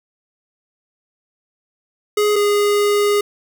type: tone pair in turn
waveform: square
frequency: 417.7 / 411.5 Hz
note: G#4 / G#4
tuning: +10 / -16 cents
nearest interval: unison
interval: 26 cents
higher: first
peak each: -14 dBFS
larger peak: neither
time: 2.17-2.36 / 2.36-3.21 s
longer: second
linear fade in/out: 5 ms
effects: none